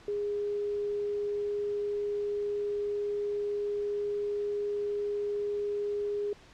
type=tone; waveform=sine; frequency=411 Hz; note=G#4; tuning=18 cents flat; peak=-29 dBFS; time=0.08-6.33 s; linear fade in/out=2 ms; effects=pink hiss -55 dBFS RMS until 6.53 s + low-pass 5000 Hz 12 dB/octave